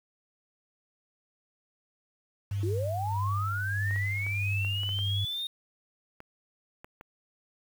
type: tone with tremolo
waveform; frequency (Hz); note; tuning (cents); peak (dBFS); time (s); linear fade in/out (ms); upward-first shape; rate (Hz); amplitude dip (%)
sine; 100; G2; +35; -27; 2.51-5.25; 5; sine; 1.6; 40
type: linear sweep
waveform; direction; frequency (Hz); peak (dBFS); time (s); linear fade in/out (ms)
sine; up; 315.3 to 3709; -31; 2.63-5.47; 2
type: clicks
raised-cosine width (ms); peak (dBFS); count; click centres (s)
0.5; -30; 10; 3.91 / 3.961 / 4.266 / 4.648 / 4.834 / 4.891 / 4.989 / 6.204 / 6.845 / 7.011
effects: 8-bit